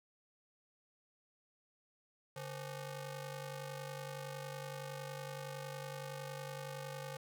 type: ring-modulated tone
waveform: sawtooth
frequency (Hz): 335.2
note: E4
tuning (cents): +29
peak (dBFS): -36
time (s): 2.36-7.17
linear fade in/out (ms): 5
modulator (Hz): 193
effects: none